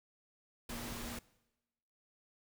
sine tone in noise, 236.6 Hz, A#3, 26 cents sharp, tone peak -48 dBFS, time 0.69-1.19 s, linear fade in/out 5 ms, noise pink, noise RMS -44 dBFS, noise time 0.69-1.19 s, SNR -7 dB, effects noise-tail reverb RT60 1.0 s tail -21 dB re dry

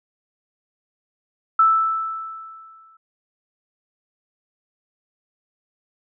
sine tone with exponential decay, 1318.5 Hz, E6, in tune, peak -10 dBFS, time 1.59-2.97 s, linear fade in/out 5 ms, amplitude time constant 300 ms, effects none

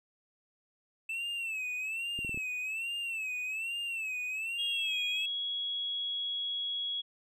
triangle tone with vibrato, 2637 Hz, E7, in tune, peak -32 dBFS, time 1.09-5.26 s, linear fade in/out 5 ms, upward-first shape sine, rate 1.2 Hz, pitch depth 110 cents each way
clicks, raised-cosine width 3 ms, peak -30 dBFS, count 5, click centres 2.19 / 2.248 / 2.294 / 2.345 / 2.375 s
sine tone with pitch glide, 3286 to 3332 Hz, G#7 to G#7, -19 to +5 cents, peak -32 dBFS, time 4.58-7.02 s, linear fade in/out 20 ms, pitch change +24 cents, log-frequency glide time 4.95-5.41 s
effects none

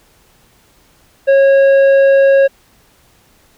sine tone with tanh clipping, 547 Hz, C#5, 23 cents flat, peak -7 dBFS, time 1.27-2.48 s, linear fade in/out 20 ms, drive 8 dB, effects pink hiss -51 dBFS RMS until 3.57 s

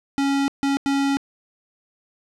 square tone bursts at uneven times, 277.2 Hz, C#4, in tune, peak -19 dBFS, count 3, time 0.18-0.48 / 0.63-0.77 / 0.86-1.17 s, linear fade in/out 0 ms, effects low-pass 7000 Hz 12 dB/octave

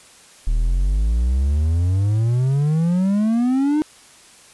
triangle exponential sweep, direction up, 37.1 to 311.1 Hz, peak -13 dBFS, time 0.47-3.82 s, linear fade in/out 0 ms, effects white hiss -47 dBFS RMS until 4.53 s + resampled to 24000 Hz

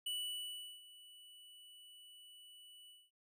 square tone with ADSR envelope, 2960 Hz, F#7, in tune, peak -38 dBFS, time 0.06-3.11 s, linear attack 7 ms, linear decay 740 ms, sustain -19 dB, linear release 220 ms, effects none

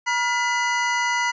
square tone cluster, 960 / 1417 / 2006 Hz, B5 / F6 / B6, -49 / +25 / +26 cents, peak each -24 / -30 / -24 dBFS, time 0.06-1.32 s, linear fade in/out 20 ms, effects resampled to 16000 Hz

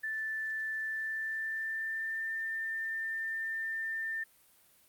sine tone with pitch glide, 1760 to 1794.9 Hz, A6 to A6, 0 to +34 cents, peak -33 dBFS, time 0.03-4.24 s, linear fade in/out 10 ms, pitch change +34 cents, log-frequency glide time 0.82-2.35 s, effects white hiss -64 dBFS RMS until 4.88 s + Opus 32 kbps

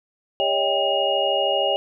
sine tone cluster, 402.5 / 562 / 635 / 791 / 2863 Hz, G4 / C#5 / D#5 / G5 / F7, +46 / +24 / +35 / +15 / +42 cents, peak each -28 / -23 / -25 / -25 / -24 dBFS, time 0.4-1.76 s, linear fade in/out 0 ms, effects none

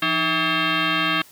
sine tone with frequency modulation, 793 Hz, G5, 20 cents sharp, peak -18 dBFS, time 0.02-1.22 s, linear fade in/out 5 ms, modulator 482 Hz, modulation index 5.8, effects white hiss -49 dBFS RMS until 1.31 s

